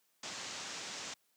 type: low-pass noise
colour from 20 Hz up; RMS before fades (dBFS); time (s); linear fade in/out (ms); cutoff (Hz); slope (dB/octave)
white; -44; 0.23-1.14; 5; 7300; 48
effects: white hiss -75 dBFS RMS until 1.36 s + high-pass 150 Hz 12 dB/octave